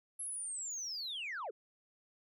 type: linear sweep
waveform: sine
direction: down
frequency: 11175 to 358.3 Hz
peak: -37 dBFS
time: 0.19-1.51 s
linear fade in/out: 10 ms
effects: tanh soft clip ceiling -36 dBFS